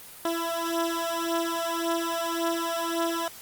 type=beating tone pair; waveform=15% pulse; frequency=333.3 / 335.1 Hz; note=E4 / E4; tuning=+19 / +29 cents; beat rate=1.8 Hz; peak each=-23 / -23 dBFS; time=0.25-3.28 s; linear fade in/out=2 ms; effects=white hiss -45 dBFS RMS until 3.41 s + Opus 32 kbps